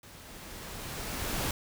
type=noise with level ramp; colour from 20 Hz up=pink; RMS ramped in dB=-51 to -31 dBFS; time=0.03-1.51 s; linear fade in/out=2 ms; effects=none